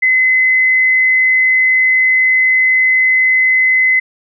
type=tone; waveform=sine; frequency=2038 Hz; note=C7; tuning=46 cents flat; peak=-8 dBFS; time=0.02-4 s; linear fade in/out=10 ms; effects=none